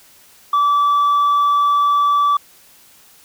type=tone; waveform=sine; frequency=1156 Hz; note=D6; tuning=28 cents flat; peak=-9 dBFS; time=0.53-2.37 s; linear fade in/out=5 ms; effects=tanh soft clip ceiling -11 dBFS + white hiss -48 dBFS RMS until 3.24 s